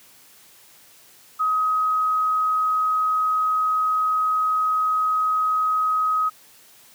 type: tone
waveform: sine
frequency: 1264 Hz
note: D#6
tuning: 27 cents sharp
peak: -18 dBFS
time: 1.39-6.3 s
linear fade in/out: 20 ms
effects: white hiss -51 dBFS RMS until 6.94 s + high-pass 80 Hz 12 dB/octave